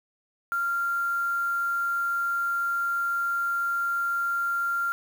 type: tone with quantisation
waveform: sine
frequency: 1387 Hz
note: F6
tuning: 12 cents flat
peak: -24 dBFS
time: 0.52-4.92 s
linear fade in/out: 0 ms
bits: 7
effects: none